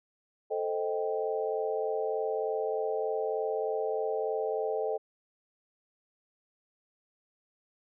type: chord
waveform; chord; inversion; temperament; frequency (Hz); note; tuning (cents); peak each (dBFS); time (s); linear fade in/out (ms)
sine; A half-diminished seventh; none; equal; 440 / 523.3 / 622.3 / 784; A4 / C5 / Eb5 / G5; 0 / 0 / 0 / 0; -31 / -36 / -35 / -37; 0.5-4.98; 20
effects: none